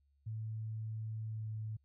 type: tone with pitch glide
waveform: sine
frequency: 110 to 108.93 Hz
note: A2 to A2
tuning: 0 to -17 cents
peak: -38 dBFS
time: 0.26-1.77 s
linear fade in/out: 10 ms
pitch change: -17 cents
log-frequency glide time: 1.28-1.48 s
effects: added 70 Hz sine -70 dBFS peak until 1.84 s